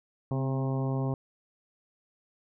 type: harmonic tone with a mistuned harmonic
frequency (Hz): 134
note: C3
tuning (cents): +42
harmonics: 1 / 2 / 3 / 4 / 5 / 6 / 7 / 8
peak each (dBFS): -28 / -34 / -38 / -40 / -42 / -44 / -45 / -46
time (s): 0.31-1.14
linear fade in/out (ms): 2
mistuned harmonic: 2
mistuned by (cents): -32
effects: none